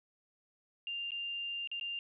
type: tone with dropouts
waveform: sine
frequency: 2794 Hz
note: F7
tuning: in tune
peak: -36 dBFS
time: 0.87-1.99 s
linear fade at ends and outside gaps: 1 ms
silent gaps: 1.107-1.118 / 1.674-1.715 / 1.798-1.811 s
effects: none